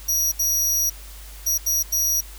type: tone bursts at uneven times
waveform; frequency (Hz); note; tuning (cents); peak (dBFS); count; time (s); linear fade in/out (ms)
sawtooth; 5770; F#8; -44; -16; 5; 0.08-0.32 / 0.39-0.9 / 1.46-1.58 / 1.66-1.83 / 1.92-2.21; 10
effects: added 50 Hz sine -38 dBFS peak until 2.38 s + white hiss -44 dBFS RMS until 2.38 s